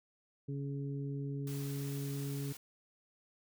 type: harmonic tone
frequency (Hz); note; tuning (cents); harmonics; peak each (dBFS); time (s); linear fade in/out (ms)
140; C#3; +18; 1 / 2 / 3; -37 / -43 / -47; 0.48-2.53; 10
type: noise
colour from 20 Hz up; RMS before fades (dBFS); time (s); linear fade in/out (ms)
white; -50; 1.47-2.57; 2
effects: none